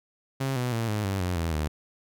sawtooth tone with pitch steps, 134.7 / 124.24 / 114.58 / 105.68 / 97.47 / 89.9 / 82.92 / 76.48 Hz, C#3 / B2 / A#2 / G#2 / G2 / F#2 / E2 / D#2, -49 / +11 / -29 / +31 / -9 / -49 / +11 / -29 cents, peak -22 dBFS, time 0.4-1.68 s, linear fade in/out 10 ms, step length 160 ms, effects none

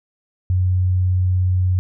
sine tone, 91.7 Hz, F#2, 15 cents flat, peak -14 dBFS, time 0.5-1.79 s, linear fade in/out 0 ms, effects none

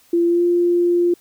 sine tone with pitch glide, 341.9 to 348.7 Hz, F4 to F4, -37 to -3 cents, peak -13 dBFS, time 0.13-1.14 s, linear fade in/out 5 ms, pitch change +34 cents, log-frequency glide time 0.27-0.43 s, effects white hiss -54 dBFS RMS until 1.2 s

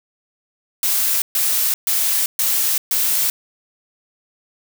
blue noise bursts, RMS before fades -18 dBFS, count 5, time 0.83-3.3 s, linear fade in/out 2 ms, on 390 ms, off 130 ms, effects none

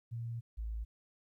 sine tone pair in turn, 116.54 / 55 Hz, A#2 / A1, 0 / 0 cents, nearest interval octave + minor second, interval 1300 cents, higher first, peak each -37 / -36 dBFS, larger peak second, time 0.11-0.41 / 0.57-0.85 s, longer first, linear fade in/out 20 ms, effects 13-bit

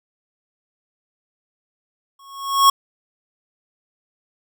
square tone with exponential growth, 1100 Hz, C#6, 14 cents flat, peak -8 dBFS, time 2.19-2.7 s, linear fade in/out 5 ms, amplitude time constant 110 ms, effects none

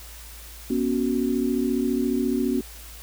sine chord, B suspended second, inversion none, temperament equal with one note detuned, 242.7 / 277.2 / 370 Hz, B3 / C#4 / F#4, -30 / 0 / 0 cents, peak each -24 / -25 / -27 dBFS, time 0.7-2.61 s, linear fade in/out 5 ms, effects added 56 Hz sine -42 dBFS peak until 3.02 s + white hiss -44 dBFS RMS until 3.02 s

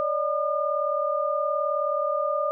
sine tone cluster, 571 / 610 / 1210 Hz, D5 / D#5 / D#6, -49 / -34 / -49 cents, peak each -27 dBFS, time 0-2.51 s, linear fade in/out 0 ms, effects none

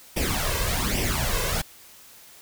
pink noise with flanger, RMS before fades -25 dBFS, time 0.16-1.62 s, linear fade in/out 10 ms, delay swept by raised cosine 0.36 to 1.96 ms, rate 1.2 Hz, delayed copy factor +0.7, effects white hiss -49 dBFS RMS until 2.41 s

